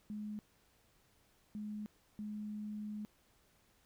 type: tone bursts at uneven times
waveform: sine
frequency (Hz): 210.7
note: G#3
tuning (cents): +25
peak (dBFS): -40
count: 3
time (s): 0.1-0.39 / 1.55-1.86 / 2.19-3.05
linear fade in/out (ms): 0
effects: pink hiss -71 dBFS RMS until 3.85 s